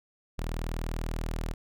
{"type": "tone", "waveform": "sawtooth", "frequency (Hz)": 40.18, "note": "E1", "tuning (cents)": -44, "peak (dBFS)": -27, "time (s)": [0.38, 1.54], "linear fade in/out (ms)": 10, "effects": []}